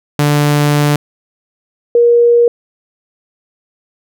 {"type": "tone pair in turn", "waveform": ["sawtooth", "sine"], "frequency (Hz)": [146.83, 474.2], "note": ["D3", "A#4"], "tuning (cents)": [0, 30], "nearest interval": "octave + minor sixth", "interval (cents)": 2030, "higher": "second", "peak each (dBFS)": -5, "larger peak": "neither", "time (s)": [[0.19, 0.96], [1.95, 2.48]], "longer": "first", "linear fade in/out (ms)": 2, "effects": []}